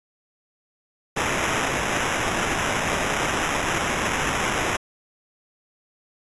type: noise with sample-and-hold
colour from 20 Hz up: violet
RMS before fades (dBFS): -24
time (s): 1.16-4.77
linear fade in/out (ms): 10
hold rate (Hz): 4410
effects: resampled to 24000 Hz